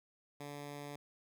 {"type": "tone", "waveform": "10% pulse", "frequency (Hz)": 144.5, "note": "D3", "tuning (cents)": -28, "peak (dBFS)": -36, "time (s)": [0.4, 0.96], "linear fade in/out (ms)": 5, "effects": []}